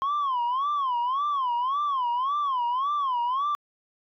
sine tone with vibrato, 1059 Hz, C6, 21 cents sharp, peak -21 dBFS, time 0.02-3.55 s, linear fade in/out 0 ms, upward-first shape sine, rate 1.8 Hz, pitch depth 190 cents each way, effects tanh soft clip ceiling -22 dBFS

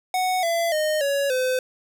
square tone with pitch steps, 740 / 674.7 / 615.1 / 560.8 / 511.3 Hz, F#5 / E5 / D#5 / C#5 / C5, 0 / +40 / -20 / +20 / -40 cents, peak -21 dBFS, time 0.14-1.59 s, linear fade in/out 2 ms, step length 290 ms, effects none

